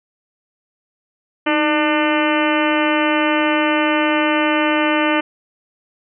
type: harmonic tone with a mistuned harmonic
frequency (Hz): 299.5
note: D4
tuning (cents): +34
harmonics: 1 / 2 / 3 / 4 / 5 / 6 / 7 / 8 / 9 / 10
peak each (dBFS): -18 / -21 / -23 / -24 / -25 / -26 / -26 / -27 / -28 / -28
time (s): 1.46-5.21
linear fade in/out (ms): 10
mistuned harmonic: 1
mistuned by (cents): +66
effects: none